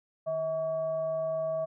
sine tone with frequency modulation, 643 Hz, E5, 43 cents flat, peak -28 dBFS, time 0.26-1.66 s, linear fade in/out 20 ms, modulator 489 Hz, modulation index 0.31, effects none

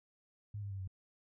sine tone with pitch steps, 103.7 / 100.46 / 97.32 / 94.27 Hz, G#2 / G2 / G2 / F#2, -2 / +43 / -12 / +33 cents, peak -39 dBFS, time 0.54-0.876 s, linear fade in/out 5 ms, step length 84 ms, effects none

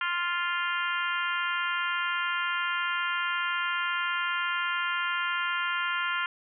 harmonic tone, 349.2 Hz, F4, in tune, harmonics 3 / 4 / 5 / 6 / 7 / 8 / 9, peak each -33 / -30 / -35 / -37 / -40 / -37 / -40 dBFS, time 0.01-6.26 s, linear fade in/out 2 ms, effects none

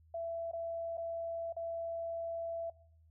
sine tone with dropouts, 668 Hz, E5, 23 cents sharp, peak -36 dBFS, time 0.14-2.7 s, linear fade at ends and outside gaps 5 ms, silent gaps 0.514-0.532 / 0.972-0.978 / 1.526-1.565 s, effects noise-tail reverb RT60 0.6 s tail -20 dB re dry + added 80 Hz sine -61 dBFS peak until 3.1 s

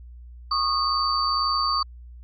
sine tone cluster, 1103 / 1225 / 4585 Hz, C#6 / D#6 / D8, -9 / -27 / -42 cents, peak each -25 dBFS, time 0.51-1.83 s, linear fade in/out 5 ms, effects added 60 Hz sine -40 dBFS peak until 2.23 s

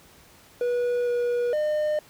triangle tone with pitch steps, 486.4 / 482.9 / 606 Hz, B4 / B4 / D#5, -26 / -39 / -46 cents, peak -20 dBFS, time 0.61-1.99 s, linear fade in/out 2 ms, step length 460 ms, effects pink hiss -53 dBFS RMS until 2.09 s + high-pass 60 Hz 12 dB/octave

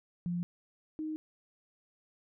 sine tone pair in turn, 174.61 / 311.1 Hz, F3 / D#4, 0 / 0 cents, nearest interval minor seventh, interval 1000 cents, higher second, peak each -31 / -34 dBFS, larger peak first, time 0.26-0.43 / 0.99-1.16 s, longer neither, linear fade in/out 0 ms, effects none

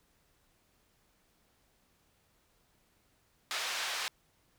white band-pass noise, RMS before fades -36 dBFS, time 3.51-4.08 s, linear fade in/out 0 ms, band 800 to 4200 Hz, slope 12 dB/octave, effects pink hiss -71 dBFS RMS until 4.58 s

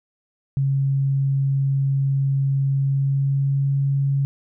sine tone with pitch glide, 137 to 138.43 Hz, C#3 to C#3, -20 to -2 cents, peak -17 dBFS, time 0.57-4.25 s, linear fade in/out 0 ms, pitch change +18 cents, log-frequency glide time 2.7-3.7 s, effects none

